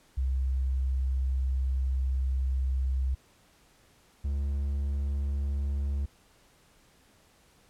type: tone pair in turn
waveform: sine / triangle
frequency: 65.41 / 70.07 Hz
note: C2 / C#2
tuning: 0 / +19 cents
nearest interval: minor second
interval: 119 cents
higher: second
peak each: -25 dBFS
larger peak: neither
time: 0.17-3.15 / 4.24-6.06 s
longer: first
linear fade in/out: 10 ms
effects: pink hiss -62 dBFS RMS until 7.69 s + low-pass 12000 Hz 12 dB/octave